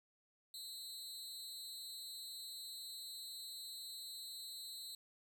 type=tone with amplitude modulation; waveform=sawtooth; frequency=4056 Hz; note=B7; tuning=45 cents sharp; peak=-40 dBFS; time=0.54-4.95 s; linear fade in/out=2 ms; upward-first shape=sine; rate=266 Hz; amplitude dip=95%; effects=13-bit